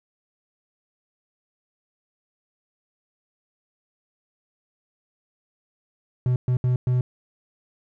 triangle tone bursts at uneven times, 125.3 Hz, B2, 25 cents sharp, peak -16 dBFS, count 4, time 6.26-6.36 / 6.48-6.57 / 6.64-6.76 / 6.87-7.01 s, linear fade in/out 2 ms, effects none

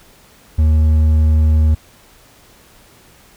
triangle tone with hard clipping, 77.78 Hz, D#2, in tune, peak -10 dBFS, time 0.58-1.75 s, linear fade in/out 10 ms, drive 7 dB, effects pink hiss -47 dBFS RMS until 3.36 s

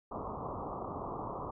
white low-pass noise, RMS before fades -40 dBFS, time 0.11-1.51 s, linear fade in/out 10 ms, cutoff 1200 Hz, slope 96 dB/octave, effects none

